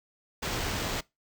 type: noise with sample-and-hold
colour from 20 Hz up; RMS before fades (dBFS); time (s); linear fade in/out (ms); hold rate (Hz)
pink; -32; 0.42-1.01; 10; 11025
effects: noise-tail reverb RT60 0.2 s tail -22 dB re dry